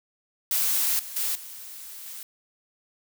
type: noise with level steps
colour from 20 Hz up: blue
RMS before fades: -24 / -38 / -27 / -41 / -39 dBFS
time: 0.51-2.23 s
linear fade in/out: 2 ms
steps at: 0.99 / 1.16 / 1.35 / 2.06 s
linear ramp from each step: 5 ms
effects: none